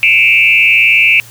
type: tone with frequency modulation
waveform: sine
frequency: 2489 Hz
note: D#7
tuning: in tune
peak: -5 dBFS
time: 0.03-1.2 s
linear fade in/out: 0 ms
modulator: 119 Hz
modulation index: 2.1
effects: added 115 Hz sine -39 dBFS peak until 1.3 s + white hiss -37 dBFS RMS until 1.3 s